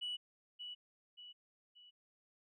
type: tone with echo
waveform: sine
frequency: 2947 Hz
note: F#7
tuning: 8 cents flat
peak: -37 dBFS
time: 0.01-0.17 s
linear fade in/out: 20 ms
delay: 580 ms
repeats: 3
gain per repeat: -7 dB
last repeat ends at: 1.91 s
effects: tanh soft clip ceiling -35 dBFS